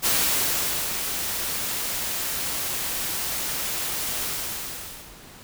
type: noise with ADSR envelope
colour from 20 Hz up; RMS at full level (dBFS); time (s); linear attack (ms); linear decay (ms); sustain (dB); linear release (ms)
white; -21; 0.02-5.15; 35; 840; -7; 920
effects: pink hiss -45 dBFS RMS until 5.43 s